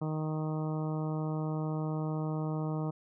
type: harmonic tone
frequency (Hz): 155.56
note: D#3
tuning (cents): 0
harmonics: 1 / 2 / 3 / 4 / 5 / 6 / 7 / 8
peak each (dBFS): -32 / -38 / -42 / -44 / -46 / -48 / -49 / -50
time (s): 0.01-2.91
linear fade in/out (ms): 10
effects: none